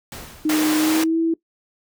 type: noise with exponential decay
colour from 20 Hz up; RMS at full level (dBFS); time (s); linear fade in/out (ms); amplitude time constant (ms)
pink; -33; 0.12-1.04; 1; 200
type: tone with pitch glide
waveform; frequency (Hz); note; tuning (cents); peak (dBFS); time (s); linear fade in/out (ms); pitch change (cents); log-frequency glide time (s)
sine; 308.4 to 328.6; D#4 to E4; -15 to -5; -16; 0.45-1.34; 5; +110; 0.78-1.18
type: high-pass noise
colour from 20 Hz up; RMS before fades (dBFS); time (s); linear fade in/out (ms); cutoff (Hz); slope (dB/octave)
pink; -25; 0.49-1.04; 5; 330; 12
effects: noise-tail reverb RT60 0.1 s tail -19 dB re dry